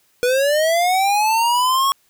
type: linear sweep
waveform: square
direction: up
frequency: 482.2 to 1108.7 Hz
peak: -15 dBFS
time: 0.23-1.92 s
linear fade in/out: 0 ms
effects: white hiss -60 dBFS RMS until 2.09 s